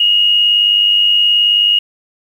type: tone with amplitude modulation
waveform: sine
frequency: 2870 Hz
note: F7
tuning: 47 cents sharp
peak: -6 dBFS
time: 0-1.79 s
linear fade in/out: 5 ms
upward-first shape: sine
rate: 98.9 Hz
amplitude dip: 45%
effects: 7-bit